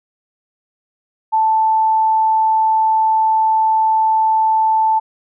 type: tone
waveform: sine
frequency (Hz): 880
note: A5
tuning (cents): 0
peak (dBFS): -11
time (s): 1.32-5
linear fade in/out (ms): 20
effects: none